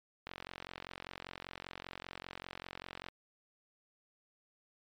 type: click train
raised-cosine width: 0.3 ms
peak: -26 dBFS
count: 128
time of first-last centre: 0.27-3.086 s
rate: 45.1 Hz
effects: MP3 96 kbps